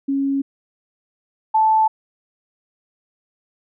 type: tone pair in turn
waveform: sine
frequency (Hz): 275.3 / 875.8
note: C#4 / A5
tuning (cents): -12 / -8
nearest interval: octave + minor sixth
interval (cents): 2004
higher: second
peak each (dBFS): -17 / -12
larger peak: second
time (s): 0.08-0.42 / 1.54-1.88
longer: neither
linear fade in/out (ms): 10
effects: none